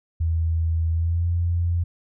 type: tone with pitch glide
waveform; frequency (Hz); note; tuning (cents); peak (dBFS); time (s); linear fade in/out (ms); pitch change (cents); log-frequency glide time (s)
sine; 81.8 to 86.02; E2 to F2; -13 to -26; -19; 0.2-1.84; 10; +87; 0.91-1.27
effects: none